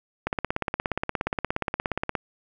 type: click train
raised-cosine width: 0.5 ms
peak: -10 dBFS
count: 33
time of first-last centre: 0.27-2.152 s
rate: 17 Hz
effects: none